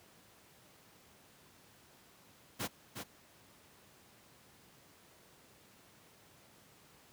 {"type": "noise with echo", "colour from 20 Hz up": "pink", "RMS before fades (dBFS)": -37, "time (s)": [2.59, 2.68], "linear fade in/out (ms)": 20, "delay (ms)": 360, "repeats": 1, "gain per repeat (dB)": -6, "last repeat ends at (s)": 3.04, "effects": ["pink hiss -62 dBFS RMS until 7.12 s", "high-pass 100 Hz 12 dB/octave"]}